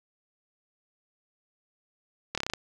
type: slowing click train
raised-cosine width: 0.2 ms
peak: -12 dBFS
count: 7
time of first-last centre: 2.35-2.536 s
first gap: 26 ms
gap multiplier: 1.07
effects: none